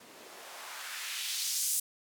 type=noise with band-pass filter sweep; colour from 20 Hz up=blue; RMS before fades=-37 dBFS; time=0-1.8 s; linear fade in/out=5 ms; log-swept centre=240 to 9100 Hz; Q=1.2; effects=none